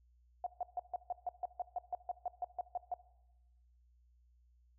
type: tone bursts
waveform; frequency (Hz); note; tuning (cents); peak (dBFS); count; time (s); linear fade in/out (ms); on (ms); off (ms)
sine; 718; F5; +48; -34; 16; 0.44-2.94; 2; 25; 140
effects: noise-tail reverb RT60 1.0 s tail -19 dB re dry + added 60 Hz sine -65 dBFS peak until 4.78 s